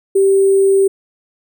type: tone with sample-and-hold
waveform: sine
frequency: 390 Hz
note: G4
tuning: 9 cents flat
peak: -8 dBFS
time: 0.15-0.88 s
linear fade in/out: 10 ms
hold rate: 8820 Hz
effects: none